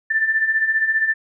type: beating tone pair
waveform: sine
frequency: 1760 / 1775 Hz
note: A6 / A6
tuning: 0 / +15 cents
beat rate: 15 Hz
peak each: -23 / -17 dBFS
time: 0.1-1.14 s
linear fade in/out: 10 ms
effects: none